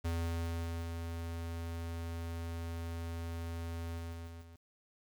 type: tone with ADSR envelope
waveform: square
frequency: 83.7 Hz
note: E2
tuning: 27 cents sharp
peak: -33 dBFS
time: 0.04-4.63 s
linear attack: 14 ms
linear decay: 880 ms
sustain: -6 dB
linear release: 700 ms
effects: 10-bit